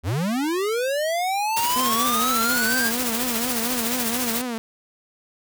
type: linear sweep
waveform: square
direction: up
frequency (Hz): 71.9 to 1638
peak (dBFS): -22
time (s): 0.03-2.92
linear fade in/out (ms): 50
type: noise with tremolo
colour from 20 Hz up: white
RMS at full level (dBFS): -24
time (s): 1.56-4.42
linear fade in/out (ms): 10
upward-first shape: triangle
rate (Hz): 14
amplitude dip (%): 50
type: tone with vibrato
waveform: sawtooth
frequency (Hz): 239.2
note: A#3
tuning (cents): +45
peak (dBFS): -22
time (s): 1.76-4.58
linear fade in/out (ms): 0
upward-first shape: triangle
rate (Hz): 4.2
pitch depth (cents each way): 130
effects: none